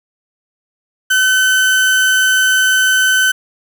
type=tone; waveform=35% pulse; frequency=1522 Hz; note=F#6; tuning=48 cents sharp; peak=-8 dBFS; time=1.1-3.32 s; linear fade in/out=10 ms; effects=none